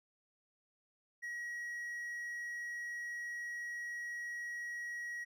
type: tone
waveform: triangle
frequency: 1907 Hz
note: A#6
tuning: 39 cents sharp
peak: -38 dBFS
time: 1.22-5.25 s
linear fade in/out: 20 ms
effects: none